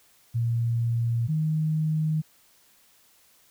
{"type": "tone pair in turn", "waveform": "sine", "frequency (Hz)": [116.9, 156.04], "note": ["A#2", "D#3"], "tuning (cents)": [5, 5], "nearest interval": "perfect fourth", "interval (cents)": 500, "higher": "second", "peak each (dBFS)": [-22, -22], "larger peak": "neither", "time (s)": [[0.34, 1.28], [1.28, 2.22]], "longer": "neither", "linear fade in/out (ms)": 20, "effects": ["white hiss -60 dBFS RMS until 3.5 s"]}